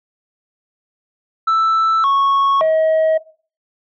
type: tone with pitch steps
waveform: sine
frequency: 1322 / 1104 / 636 Hz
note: E6 / C#6 / D#5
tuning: +5 / -7 / +38 cents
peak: -9 dBFS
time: 1.47-3.18 s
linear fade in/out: 10 ms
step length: 570 ms
effects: noise-tail reverb RT60 0.4 s tail -19 dB re dry + tanh soft clip ceiling -11 dBFS